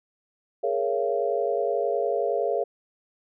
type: chord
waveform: sine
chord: Bb minor seventh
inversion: third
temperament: equal with one note detuned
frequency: 415.3 / 466.2 / 554.4 / 682.9 Hz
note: Ab4 / Bb4 / Db5 / F5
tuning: 0 / 0 / 0 / -39 cents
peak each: -28 dBFS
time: 0.63-2.64 s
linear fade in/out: 10 ms
effects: none